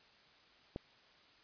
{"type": "click", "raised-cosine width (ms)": 2, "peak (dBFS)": -26, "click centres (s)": 0.761, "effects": ["white hiss -64 dBFS RMS until 1.43 s", "resampled to 11025 Hz"]}